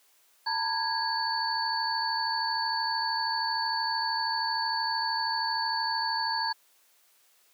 sine tone cluster, 903 / 976 / 1651 / 4486 Hz, A5 / B5 / G#6 / C#8, +45 / -21 / -11 / +20 cents, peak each -30 / -36 / -34 / -31 dBFS, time 0.46-6.53 s, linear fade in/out 10 ms, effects white hiss -64 dBFS RMS until 7.53 s + high-pass 400 Hz 12 dB/octave

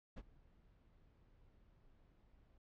brown noise with ADSR envelope, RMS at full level -45 dBFS, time 0.16-2.58 s, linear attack 16 ms, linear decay 44 ms, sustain -23 dB, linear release 4 ms, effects low-pass 4000 Hz 12 dB/octave

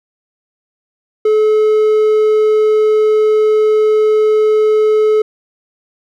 triangle tone, 430 Hz, A4, 40 cents flat, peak -6 dBFS, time 1.25-5.22 s, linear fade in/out 5 ms, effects none

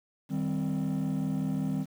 triangle chord, C minor, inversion first, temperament equal, 155.56 / 196 / 261.6 Hz, Eb3 / G3 / C4, 0 / 0 / 0 cents, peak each -29 dBFS, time 0.29-1.86 s, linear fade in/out 50 ms, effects tanh soft clip ceiling -22 dBFS + 9-bit

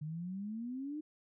sine exponential sweep, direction up, 148.4 to 311.1 Hz, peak -38 dBFS, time 0.01-1.01 s, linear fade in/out 10 ms, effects none

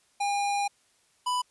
square tone pair in turn, 809 / 993.2 Hz, G#5 / B5, -46 / +9 cents, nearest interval major third, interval 355 cents, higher second, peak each -26 dBFS, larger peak neither, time 0.2-0.68 / 1.26-1.42 s, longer first, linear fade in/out 10 ms, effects white hiss -66 dBFS RMS until 1.5 s + resampled to 24000 Hz

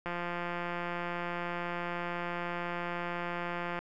click train, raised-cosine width 0.5 ms, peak -21 dBFS, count 650, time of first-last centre 0.06-3.79 s, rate 174 Hz, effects none

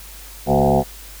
sine tone with frequency modulation, 443 Hz, A4, 12 cents sharp, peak -12 dBFS, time 0.46-0.84 s, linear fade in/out 50 ms, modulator 69.2 Hz, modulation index 5, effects added 50 Hz sine -39 dBFS peak until 1.2 s + white hiss -40 dBFS RMS until 1.2 s

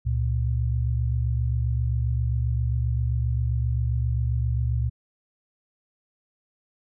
sine tone pair together, 69.75 / 117.3 Hz, C#2 / A#2, +11 / +11 cents, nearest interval major sixth, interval 900 cents, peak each -24 dBFS, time 0.05-4.9 s, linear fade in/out 20 ms, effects none

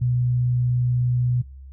sine tone, 123.47 Hz, B2, in tune, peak -18 dBFS, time 0.01-1.42 s, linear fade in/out 10 ms, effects noise-tail reverb RT60 0.3 s tail -21 dB re dry + added 67 Hz sine -38 dBFS peak until 1.72 s

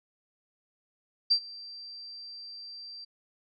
sine tone with ADSR envelope, 4699 Hz, D8, in tune, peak -18 dBFS, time 1.3-3.05 s, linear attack 16 ms, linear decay 77 ms, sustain -23 dB, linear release 12 ms, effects none

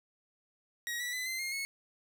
sawtooth tone with pitch steps, 1897 / 1952.6 / 2010 / 2069 / 2129 / 2192 Hz, A#6 / B6 / B6 / C7 / C7 / C#7, +30 / -20 / +30 / -20 / +30 / -20 cents, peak -31 dBFS, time 0.87-1.65 s, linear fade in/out 0 ms, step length 130 ms, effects none

